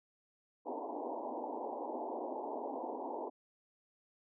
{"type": "band-pass noise", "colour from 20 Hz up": "white", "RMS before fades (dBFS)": -41, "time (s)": [0.65, 3.3], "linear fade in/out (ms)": 20, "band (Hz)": [240, 960], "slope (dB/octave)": 96, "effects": []}